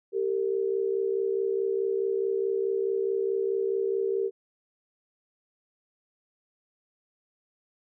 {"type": "tone pair together", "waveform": "sine", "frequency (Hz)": [391.5, 456.2], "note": ["G4", "A#4"], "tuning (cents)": [-2, -37], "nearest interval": "minor third", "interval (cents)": 265, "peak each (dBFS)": [-26, -29], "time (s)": [0.12, 4.31], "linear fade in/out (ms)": 50, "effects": []}